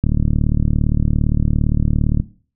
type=click train; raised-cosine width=5 ms; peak=-4 dBFS; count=82; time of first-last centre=0.04-2.2 s; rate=37.5 Hz; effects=noise-tail reverb RT60 0.4 s tail -17 dB re dry